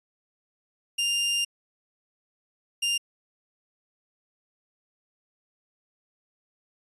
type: tone bursts at uneven times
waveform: sawtooth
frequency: 2800 Hz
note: F7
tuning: 4 cents sharp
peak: -20 dBFS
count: 2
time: 0.98-1.45 / 2.82-2.98 s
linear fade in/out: 10 ms
effects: resampled to 24000 Hz